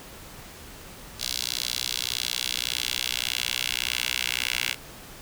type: tone with high-pass filter sweep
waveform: 10% pulse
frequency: 61.74 Hz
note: B1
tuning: in tune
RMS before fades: -29 dBFS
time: 1.18-4.76 s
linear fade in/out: 50 ms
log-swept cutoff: 4100 to 2500 Hz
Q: 2.1
effects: pink hiss -44 dBFS RMS until 5.21 s